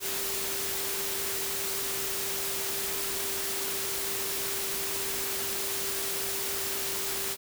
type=tone in noise; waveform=sine; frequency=392 Hz; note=G4; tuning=in tune; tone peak=-40 dBFS; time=0-7.37 s; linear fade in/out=50 ms; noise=white; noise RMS=-32 dBFS; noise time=0-7.37 s; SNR=-11 dB; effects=none